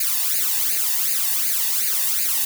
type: noise with flanger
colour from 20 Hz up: blue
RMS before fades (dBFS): -21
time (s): 0-2.45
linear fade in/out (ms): 5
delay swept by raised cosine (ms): 0.44 to 1.12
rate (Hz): 2.7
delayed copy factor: +0.85
effects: none